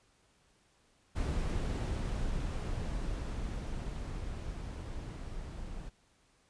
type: noise with level ramp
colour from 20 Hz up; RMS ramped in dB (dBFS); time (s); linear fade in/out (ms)
brown; -32 to -43; 1.15-5.9; 20
effects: pink hiss -69 dBFS RMS until 6.49 s + resampled to 22050 Hz